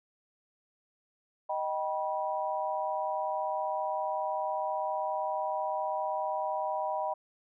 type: chord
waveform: sine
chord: Eb augmented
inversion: none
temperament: just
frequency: 622.3 / 777.8 / 972.3 Hz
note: Eb5 / G5 / B5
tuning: 0 / -14 / -27 cents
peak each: -34 dBFS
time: 1.49-7.14 s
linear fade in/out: 10 ms
effects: none